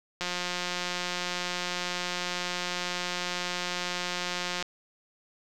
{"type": "click train", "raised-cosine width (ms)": 0.2, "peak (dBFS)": -14, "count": 787, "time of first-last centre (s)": [0.21, 4.626], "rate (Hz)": 178, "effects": []}